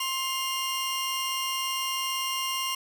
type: tone pair together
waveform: sawtooth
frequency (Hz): 1056.4 / 2823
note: C6 / F7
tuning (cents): +16 / +18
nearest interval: octave + perfect fourth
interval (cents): 1702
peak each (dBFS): -27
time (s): 0-2.75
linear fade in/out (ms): 5
effects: none